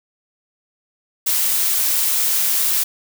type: noise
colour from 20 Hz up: blue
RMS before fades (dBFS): -18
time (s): 1.26-2.84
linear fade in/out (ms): 10
effects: none